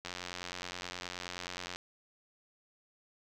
click train, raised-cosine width 0.2 ms, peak -22 dBFS, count 154, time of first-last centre 0.05-1.759 s, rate 89.5 Hz, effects none

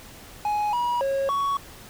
triangle tone with pitch steps, 836 / 964 / 546 / 1118 Hz, G#5 / B5 / C#5 / C#6, +11 / -42 / -26 / +14 cents, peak -20 dBFS, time 0.45-1.57 s, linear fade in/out 2 ms, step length 280 ms, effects pink hiss -45 dBFS RMS until 1.89 s

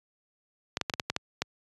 clicks, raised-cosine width 0.2 ms, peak -10 dBFS, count 8, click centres 0.771 / 0.813 / 0.898 / 0.938 / 0.998 / 1.1 / 1.164 / 1.42 s, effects high-pass 80 Hz 12 dB/octave + resampled to 24000 Hz

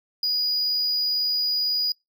triangle tone, 4911 Hz, D#8, 23 cents flat, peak -20 dBFS, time 0.23-1.92 s, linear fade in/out 2 ms, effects noise-tail reverb RT60 0.2 s tail -25 dB re dry

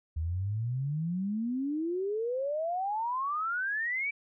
sine exponential sweep, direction up, 76.4 to 2330 Hz, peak -29 dBFS, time 0.16-4.11 s, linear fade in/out 10 ms, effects none

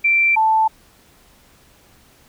sine tone pair in turn, 2349 / 879.9 Hz, D7 / A5, 0 / 0 cents, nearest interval octave + perfect fourth, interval 1700 cents, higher first, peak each -12 dBFS, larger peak neither, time 0.04-0.36 / 0.36-0.68 s, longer neither, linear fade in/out 10 ms, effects pink hiss -52 dBFS RMS until 2.28 s

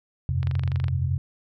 sine chord, F suspended second, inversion none, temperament equal, 87.31 / 98 / 130.81 Hz, F2 / G2 / C3, 0 / 0 / 0 cents, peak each -25 / -31 / -25 dBFS, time 0.29-1.18 s, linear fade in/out 0 ms
click train, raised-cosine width 0.3 ms, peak -21 dBFS, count 12, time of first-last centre 0.43-0.883 s, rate 24.3 Hz
effects none

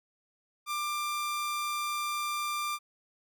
sawtooth tone, 1188 Hz, D6, 20 cents sharp, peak -27 dBFS, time 0.66-2.79 s, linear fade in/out 50 ms, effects none

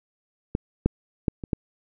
clicks, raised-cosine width 3 ms, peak -10 / -6 / -8 / -20 / -10 dBFS, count 5, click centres 0.551 / 0.86 / 1.282 / 1.438 / 1.532 s, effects none

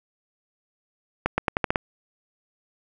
accelerating click train, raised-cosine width 0.5 ms, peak -6 dBFS, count 7, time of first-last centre 1.26-1.758 s, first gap 120 ms, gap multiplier 0.85, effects none

